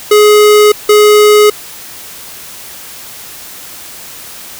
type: tone pair in turn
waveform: square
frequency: 420 / 420 Hz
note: G#4 / G#4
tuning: +19 / +19 cents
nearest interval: unison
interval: 0 cents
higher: neither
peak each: -3 dBFS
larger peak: neither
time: 0.11-0.72 / 0.89-1.5 s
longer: neither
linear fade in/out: 5 ms
effects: white hiss -29 dBFS RMS until 4.59 s